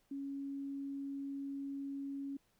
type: tone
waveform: sine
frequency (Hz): 277.2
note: C#4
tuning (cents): 0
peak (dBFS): -39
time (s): 0.11-2.37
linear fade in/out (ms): 5
effects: pink hiss -75 dBFS RMS until 2.59 s